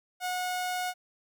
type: tone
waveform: sawtooth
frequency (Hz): 728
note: F#5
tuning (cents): -28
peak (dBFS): -26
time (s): 0.2-0.94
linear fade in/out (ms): 50
effects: none